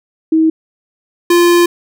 sine / square tone pair in turn, 319.5 / 347 Hz, D#4 / F4, +46 / -11 cents, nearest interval minor second, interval 143 cents, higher second, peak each -7 dBFS, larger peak neither, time 0.32-0.5 / 1.3-1.66 s, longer second, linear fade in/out 5 ms, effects none

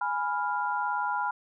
sine chord, F diminished, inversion first, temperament equal, 830.6 / 987.8 / 1396.9 Hz, Ab5 / Cb6 / F6, 0 / 0 / 0 cents, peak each -31 / -30 / -32 dBFS, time 0.01-1.31 s, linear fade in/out 5 ms, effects none

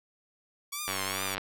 5% pulse tone with vibrato, 1126 Hz, C#6, 27 cents sharp, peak -22 dBFS, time 0.72-1.35 s, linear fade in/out 10 ms, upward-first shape triangle, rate 2.4 Hz, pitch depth 140 cents each way
click train, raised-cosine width 0.3 ms, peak -16 dBFS, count 49, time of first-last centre 0.88-1.38 s, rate 96 Hz
effects none

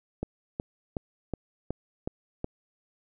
click train, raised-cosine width 2 ms, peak -17 dBFS, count 7, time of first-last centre 0.23-2.444 s, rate 2.71 Hz, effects none

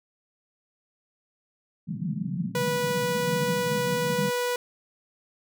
white band-pass noise, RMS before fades -31 dBFS, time 1.87-4.31 s, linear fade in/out 20 ms, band 140 to 210 Hz, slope 48 dB/octave
sawtooth tone, 490 Hz, B4, 14 cents flat, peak -21 dBFS, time 2.55-4.56 s, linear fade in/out 2 ms
effects none

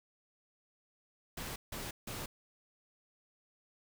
pink noise bursts, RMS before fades -42 dBFS, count 3, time 1.37-2.26 s, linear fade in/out 5 ms, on 190 ms, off 160 ms, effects none

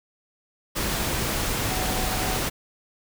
sine tone in noise, 746 Hz, F#5, 14 cents sharp, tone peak -33 dBFS, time 1.7-2.39 s, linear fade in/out 20 ms, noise pink, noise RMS -26 dBFS, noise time 0.75-2.5 s, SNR -10 dB, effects none

